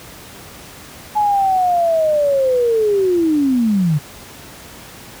sine linear sweep, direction down, 851 to 141.4 Hz, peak -12 dBFS, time 1.15-3.99 s, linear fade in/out 20 ms, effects pink hiss -37 dBFS RMS until 5.2 s + high-pass 60 Hz 12 dB/octave

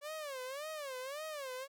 sawtooth tone with vibrato, 565 Hz, C#5, 33 cents sharp, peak -37 dBFS, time 0.01-1.68 s, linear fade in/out 50 ms, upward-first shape sine, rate 1.8 Hz, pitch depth 190 cents each way, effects none

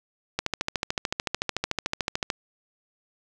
click train, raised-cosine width 0.2 ms, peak -8 dBFS, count 27, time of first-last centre 0.39-2.302 s, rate 13.6 Hz, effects none

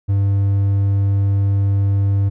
triangle tone, 99.2 Hz, G2, 21 cents sharp, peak -11 dBFS, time 0.08-2.3 s, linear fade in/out 20 ms, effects none

